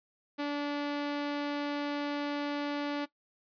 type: tone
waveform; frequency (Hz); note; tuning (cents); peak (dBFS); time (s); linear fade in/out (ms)
sawtooth; 289.5; D4; -25; -27; 0.38-3.06; 20
effects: noise-tail reverb RT60 0.1 s tail -17 dB re dry + resampled to 11025 Hz